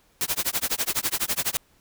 white noise with tremolo, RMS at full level -23 dBFS, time 0.21-1.57 s, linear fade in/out 0 ms, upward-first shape sine, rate 12 Hz, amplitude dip 100%, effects pink hiss -62 dBFS RMS until 1.8 s

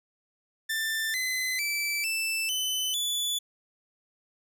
sawtooth tone with pitch steps, 1779 / 2032 / 2320 / 2650 / 3027 / 3457 Hz, A6 / B6 / D7 / E7 / F#7 / A7, +19 / +49 / -22 / +9 / +39 / -31 cents, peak -24 dBFS, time 0.69-3.39 s, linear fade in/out 10 ms, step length 450 ms, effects none

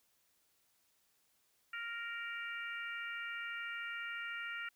harmonic tone, 466.2 Hz, A#4, in tune, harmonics 3 / 4 / 5 / 6, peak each -43 / -45 / -47 / -49 dBFS, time 1.73-4.69 s, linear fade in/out 5 ms, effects white hiss -75 dBFS RMS until 4.75 s

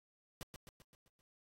pink noise with echo, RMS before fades -45 dBFS, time 0.41-0.43 s, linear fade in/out 0 ms, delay 130 ms, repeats 6, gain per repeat -5 dB, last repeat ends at 1.21 s, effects AAC 48 kbps

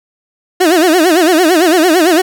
30% pulse tone with vibrato, 339.3 Hz, F4, 50 cents flat, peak -4 dBFS, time 0.6-2.22 s, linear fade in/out 10 ms, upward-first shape sine, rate 8.9 Hz, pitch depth 180 cents each way, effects none

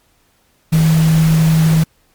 sine tone in noise, 160 Hz, D#3, 49 cents sharp, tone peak -8 dBFS, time 0.72-1.84 s, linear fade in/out 10 ms, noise pink, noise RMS -24 dBFS, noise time 0.72-1.84 s, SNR +13 dB, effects pink hiss -57 dBFS RMS until 2.14 s + MP3 96 kbps

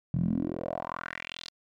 10% pulse tone with band-pass filter sweep, 42.47 Hz, F1, 48 cents flat, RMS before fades -33 dBFS, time 0.14-1.5 s, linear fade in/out 0 ms, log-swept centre 140 to 4700 Hz, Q 4.3, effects none

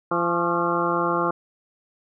harmonic tone with a mistuned harmonic, 171.6 Hz, F3, 30 cents flat, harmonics 1 / 2 / 3 / 4 / 5 / 6 / 7 / 8, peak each -31 / -26 / -28 / -31 / -30 / -27 / -27 / -29 dBFS, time 0.11-1.31 s, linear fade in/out 5 ms, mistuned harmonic 6, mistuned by +78 cents, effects none

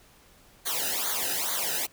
white noise with flanger, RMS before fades -29 dBFS, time 0.65-1.87 s, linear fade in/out 20 ms, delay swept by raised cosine 0.37 to 0.92 ms, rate 2.3 Hz, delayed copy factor -0.95, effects pink hiss -57 dBFS RMS until 1.92 s

